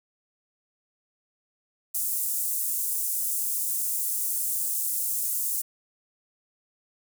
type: high-pass noise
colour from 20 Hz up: pink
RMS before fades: -28 dBFS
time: 1.94-5.62 s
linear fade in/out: 10 ms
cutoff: 8500 Hz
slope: 24 dB/octave
effects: none